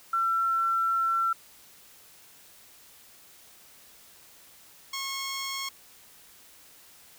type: tone pair in turn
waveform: sine / 10% pulse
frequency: 1349 / 1088.2 Hz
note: E6 / C#6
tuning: +40 / -32 cents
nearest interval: major third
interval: 372 cents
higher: first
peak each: -23 dBFS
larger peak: neither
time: 0.13-1.33 / 4.93-5.69 s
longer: first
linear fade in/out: 5 ms
effects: white hiss -54 dBFS RMS until 7.18 s